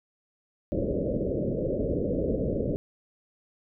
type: low-pass noise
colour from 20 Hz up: white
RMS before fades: -28 dBFS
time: 0.72-2.76 s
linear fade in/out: 0 ms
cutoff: 590 Hz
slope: 96 dB/octave
effects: none